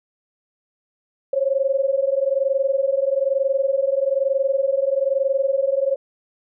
sine tone pair together, 533.3 / 554.4 Hz, C5 / C#5, +33 / 0 cents, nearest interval minor second, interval 67 cents, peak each -20 dBFS, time 1.33-5.96 s, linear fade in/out 5 ms, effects none

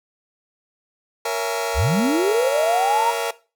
sawtooth chord, A# half-diminished seventh, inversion none, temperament just, 466.2 / 559.4 / 671.3 / 839.1 Hz, A#4 / C#5 / E5 / G#5, 0 / +16 / +31 / +18 cents, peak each -21 / -25 / -25 / -25 dBFS, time 1.25-3.31 s, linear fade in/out 5 ms
sine linear sweep, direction up, 45.93 to 971 Hz, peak -17 dBFS, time 1.74-3.14 s, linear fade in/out 50 ms
effects noise-tail reverb RT60 0.3 s tail -17 dB re dry

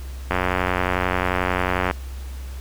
click train, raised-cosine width 0.5 ms, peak -5 dBFS, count 147, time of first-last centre 0.31-1.911 s, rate 91.2 Hz, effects added 65 Hz sine -30 dBFS peak until 2.6 s + pink hiss -45 dBFS RMS until 2.6 s

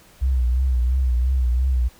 sine tone with vibrato, 63 Hz, B1, 35 cents sharp, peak -16 dBFS, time 0.21-1.89 s, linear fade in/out 20 ms, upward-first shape triangle, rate 2.9 Hz, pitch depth 97 cents each way, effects pink hiss -51 dBFS RMS until 1.99 s

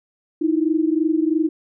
sine tone pair together, 310.4 / 333.4 Hz, D#4 / E4, -4 / +20 cents, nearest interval minor second, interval 124 cents, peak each -18 / -20 dBFS, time 0.41-1.49 s, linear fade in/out 10 ms, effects none

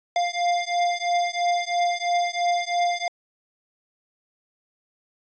square beating tone pair, 698.5 / 701.5 Hz, F5 / F5, 0 / +8 cents, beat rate 3 Hz, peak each -25 dBFS, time 0.16-3.08 s, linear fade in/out 2 ms, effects resampled to 16000 Hz

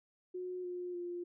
sine tone with pitch steps, 363.9 / 357.2 / 350.7 Hz, F#4 / F4 / F4, -29 / +39 / +7 cents, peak -38 dBFS, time 0.34-1.24 s, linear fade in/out 10 ms, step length 300 ms, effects none

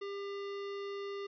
square tone, 399.7 Hz, G4, 34 cents sharp, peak -39 dBFS, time 0.01-1.27 s, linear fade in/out 10 ms, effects resampled to 11025 Hz

